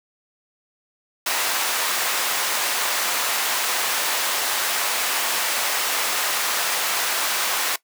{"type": "high-pass noise", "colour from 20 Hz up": "pink", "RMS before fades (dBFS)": -23, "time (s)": [1.26, 7.76], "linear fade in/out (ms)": 5, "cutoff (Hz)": 850, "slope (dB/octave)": 12, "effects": ["noise-tail reverb RT60 0.1 s tail -19 dB re dry"]}